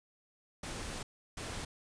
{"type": "noise bursts at uneven times", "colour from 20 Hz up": "pink", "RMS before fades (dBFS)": -41, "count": 2, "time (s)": [[0.63, 1.03], [1.37, 1.65]], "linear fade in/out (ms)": 5, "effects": ["resampled to 22050 Hz"]}